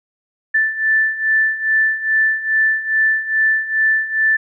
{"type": "beating tone pair", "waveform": "sine", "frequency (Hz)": [1760, 1762.4], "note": ["A6", "A6"], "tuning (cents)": [0, 2], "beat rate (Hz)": 2.4, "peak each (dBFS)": [-19, -15], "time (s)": [0.54, 4.37], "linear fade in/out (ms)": 10, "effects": []}